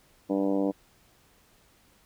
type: harmonic tone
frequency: 98 Hz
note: G2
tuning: in tune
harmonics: 2 / 3 / 4 / 5 / 6 / 7 / 8 / 9 / 10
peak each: -32 / -26 / -36 / -31 / -34 / -40 / -43 / -46 / -47 dBFS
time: 0.29-0.72 s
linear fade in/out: 20 ms
effects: pink hiss -62 dBFS RMS until 2.05 s